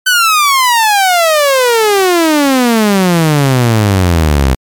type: exponential sweep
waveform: sawtooth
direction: down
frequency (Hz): 1532 to 63.1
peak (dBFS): -3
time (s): 0.06-4.55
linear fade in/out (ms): 10
effects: MP3 96 kbps